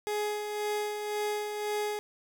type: tone with tremolo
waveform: 30% pulse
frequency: 418.7 Hz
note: G#4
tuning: 14 cents sharp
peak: -26 dBFS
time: 0.07-1.99 s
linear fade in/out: 0 ms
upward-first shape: sine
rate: 1.9 Hz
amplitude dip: 45%
effects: 10-bit